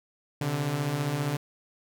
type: beating tone pair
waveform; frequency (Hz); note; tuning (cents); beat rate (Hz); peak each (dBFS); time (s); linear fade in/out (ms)
sawtooth; 130.81 / 145.81; C3 / D3; 0 / -12; 15; -29 / -24; 0.41-1.37; 5
effects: none